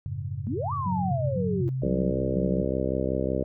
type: chord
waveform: sine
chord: F# minor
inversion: none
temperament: equal with one note detuned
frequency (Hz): 92.5 / 107.43 / 138.59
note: F#2 / A2 / C#3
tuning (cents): 0 / -41 / 0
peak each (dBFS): -34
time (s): 0.06-1.68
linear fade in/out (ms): 0
type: exponential two-way sweep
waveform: sine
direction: up then down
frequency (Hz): 203.4 to 1191 to 334.1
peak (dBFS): -28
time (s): 0.47-1.69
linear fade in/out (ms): 0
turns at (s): 0.73
type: tone with vibrato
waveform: sine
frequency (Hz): 154.6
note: D#3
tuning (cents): -11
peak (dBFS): -26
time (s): 0.86-2.64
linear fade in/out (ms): 5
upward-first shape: square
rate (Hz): 2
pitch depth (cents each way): 290
type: harmonic tone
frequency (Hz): 65.41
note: C2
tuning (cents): 0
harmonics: 1 / 2 / 3 / 4 / 5 / 6 / 7 / 8 / 9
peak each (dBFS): -33 / -33 / -33 / -33 / -33 / -33 / -33 / -33 / -33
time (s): 1.82-3.44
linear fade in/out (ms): 5
effects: none